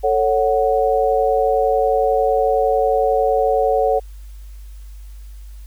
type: chord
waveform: sine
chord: F# minor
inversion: first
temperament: just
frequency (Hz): 444 / 555 / 740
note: A4 / C#5 / F#5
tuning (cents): +16 / +2 / 0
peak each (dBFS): -18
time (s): 0.03-4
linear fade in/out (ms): 20
effects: added 50 Hz sine -33 dBFS peak until 5.66 s + white hiss -54 dBFS RMS until 5.66 s